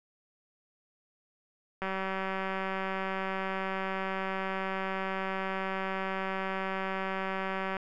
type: click train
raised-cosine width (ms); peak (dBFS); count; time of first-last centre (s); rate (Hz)
0.5; -19; 1137; 1.82-7.768; 191
effects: none